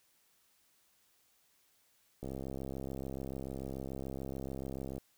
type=click train; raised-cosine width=2 ms; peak=-28 dBFS; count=185; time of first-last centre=2.23-4.98 s; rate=66.9 Hz; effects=white hiss -71 dBFS RMS until 5.17 s